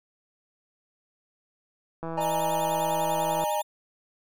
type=click train; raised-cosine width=1 ms; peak=-21 dBFS; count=232; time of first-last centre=2.03-3.439 s; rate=164 Hz
type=chord; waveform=triangle; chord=D# suspended fourth; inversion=none; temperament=equal with one note detuned; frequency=608.7 / 830.6 / 932.3 Hz; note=D#5 / G#5 / A#5; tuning=-38 / 0 / 0 cents; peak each=-27 / -27 / -28 dBFS; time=2.17-3.62 s; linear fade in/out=10 ms
type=tone with vibrato; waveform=5% pulse; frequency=3279 Hz; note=G#7; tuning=23 cents flat; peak=-30 dBFS; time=2.2-3.63 s; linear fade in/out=20 ms; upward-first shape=sine; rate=10 Hz; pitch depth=170 cents each way
effects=none